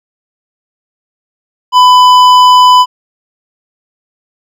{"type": "tone with hard clipping", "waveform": "sine", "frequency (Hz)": 1000, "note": "B5", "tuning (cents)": 21, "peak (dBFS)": -3, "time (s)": [1.72, 2.86], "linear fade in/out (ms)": 50, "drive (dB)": 10, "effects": []}